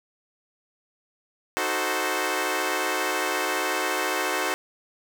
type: chord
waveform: 10% pulse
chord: D# diminished seventh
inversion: none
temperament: equal with one note detuned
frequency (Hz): 311.1 / 372.1 / 440 / 523.3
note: D#4 / F#4 / A4 / C5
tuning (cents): 0 / +10 / 0 / 0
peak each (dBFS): -23 / -20 / -23 / -21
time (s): 1.57-4.54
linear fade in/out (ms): 0
effects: none